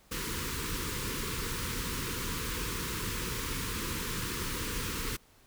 pink band-stop noise, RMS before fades -35 dBFS, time 0.11-5.17 s, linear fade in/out 10 ms, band 510 to 930 Hz, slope 96 dB/octave, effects pink hiss -62 dBFS RMS until 5.46 s

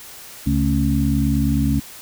harmonic tone with a mistuned harmonic, 69.3 Hz, C#2, in tune, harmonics 1 / 2 / 3 / 4, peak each -21 / -21 / -21 / -21 dBFS, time 0.46-1.8 s, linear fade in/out 10 ms, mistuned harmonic 3, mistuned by +82 cents, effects white hiss -39 dBFS RMS until 2.01 s

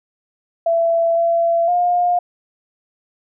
sine tone with pitch steps, 669 / 675 / 709 Hz, E5 / E5 / F5, +25 / +41 / +26 cents, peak -13 dBFS, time 0.66-2.19 s, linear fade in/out 5 ms, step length 510 ms, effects none

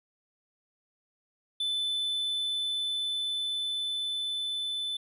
triangle tone with level ramp, 3512 Hz, A7, 4 cents flat, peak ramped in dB -26 to -29 dBFS, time 1.6-4.97 s, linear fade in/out 5 ms, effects resampled to 32000 Hz

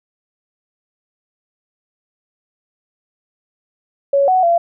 sine tone with pitch steps, 558 / 744 / 683 Hz, C#5 / F#5 / F5, +11 / +9 / -39 cents, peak -10 dBFS, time 4.13-4.58 s, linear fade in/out 5 ms, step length 150 ms, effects none

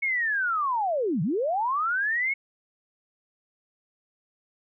sine linear two-way sweep, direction down then up, 2217 to 140 to 2217 Hz, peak -23 dBFS, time 0.02-2.34 s, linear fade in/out 10 ms, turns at 1.22 s, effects none

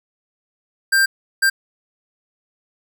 square tone bursts at uneven times, 1575 Hz, G6, 8 cents sharp, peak -13 dBFS, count 2, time 0.92-1.06 / 1.42-1.5 s, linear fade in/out 10 ms, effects none

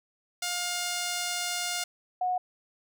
5% pulse / sine tone pair in turn, 709 / 730.2 Hz, F5 / F#5, +26 / -23 cents, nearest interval minor second, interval 51 cents, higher second, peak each -18 / -25 dBFS, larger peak first, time 0.42-1.84 / 2.21-2.38 s, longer first, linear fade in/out 5 ms, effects none

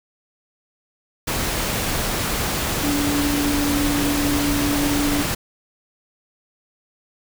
sine tone in noise, 288.6 Hz, D4, 30 cents flat, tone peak -20 dBFS, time 2.83-5.23 s, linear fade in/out 10 ms, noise pink, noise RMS -23 dBFS, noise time 1.27-5.35 s, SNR 0 dB, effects none

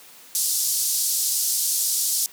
white band-pass noise, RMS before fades -23 dBFS, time 0.35-2.26 s, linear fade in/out 0 ms, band 4700 to 13000 Hz, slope 24 dB/octave, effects white hiss -47 dBFS RMS until 2.32 s + high-pass 150 Hz 12 dB/octave

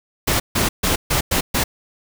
pink noise bursts at uneven times, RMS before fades -18 dBFS, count 6, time 0.27-0.4 / 0.55-0.69 / 0.83-0.96 / 1.1-1.21 / 1.31-1.41 / 1.54-1.64 s, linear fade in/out 10 ms, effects none

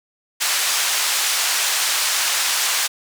white band-pass noise, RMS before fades -20 dBFS, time 0.4-2.88 s, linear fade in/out 20 ms, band 930 to 8000 Hz, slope 12 dB/octave, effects none

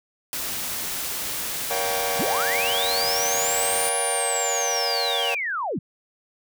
white noise, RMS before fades -29 dBFS, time 0.33-3.89 s, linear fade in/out 0 ms
sawtooth chord, G half-diminished seventh, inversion first, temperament just, 470.4 / 564.5 / 705.6 / 784 Hz, Bb4 / Db5 / F5 / G5, +16 / +31 / +18 / 0 cents, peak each -26 dBFS, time 1.7-5.35 s, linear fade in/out 10 ms
sine linear two-way sweep, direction up then down, 120 to 9900 to 120 Hz, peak -24 dBFS, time 2.19-5.79 s, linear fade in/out 5 ms, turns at 3.96 s
effects none

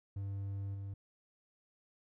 triangle tone with level steps, 98.8 Hz, G2, 14 cents sharp, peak -35 / -38 dBFS, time 0.16-0.94 s, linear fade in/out 5 ms, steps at 0.74 s, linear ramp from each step 10 ms, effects none

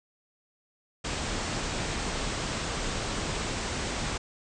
pink low-pass noise, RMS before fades -32 dBFS, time 1.04-4.18 s, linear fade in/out 10 ms, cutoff 8500 Hz, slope 96 dB/octave, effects none

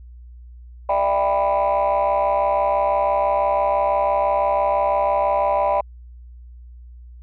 sine chord, E minor seventh, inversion third, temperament just, 593.3 / 659.3 / 791.1 / 988.9 Hz, D5 / E5 / G5 / B5, +18 / 0 / +16 / +2 cents, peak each -19 / -23 / -20 / -20 dBFS, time 0.89-5.81 s, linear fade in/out 5 ms, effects tanh soft clip ceiling -11 dBFS + added 60 Hz sine -38 dBFS peak until 7.22 s

